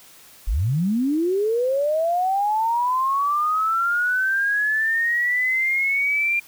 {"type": "linear sweep", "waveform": "sine", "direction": "up", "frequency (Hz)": [35.5, 2394], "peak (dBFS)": -18, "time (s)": [0.47, 6.4], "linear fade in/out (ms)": 10, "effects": ["white hiss -48 dBFS RMS until 6.47 s"]}